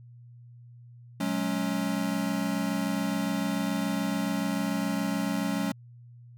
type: chord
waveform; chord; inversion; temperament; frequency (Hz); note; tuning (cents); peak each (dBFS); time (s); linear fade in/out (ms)
square; F# suspended second; none; equal with one note detuned; 185 / 212 / 277.2; F#3 / G#3 / C#4; 0 / +36 / 0; -32; 1.2-5.72; 5
effects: added 120 Hz sine -47 dBFS peak until 6.37 s